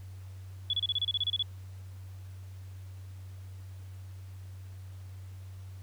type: tone bursts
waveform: sine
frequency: 3400 Hz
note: G#7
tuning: 40 cents sharp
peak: -26 dBFS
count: 12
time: 0.7-1.426 s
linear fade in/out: 2 ms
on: 33 ms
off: 30 ms
effects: added 94 Hz sine -42 dBFS peak until 5.82 s + pink hiss -61 dBFS RMS until 5.82 s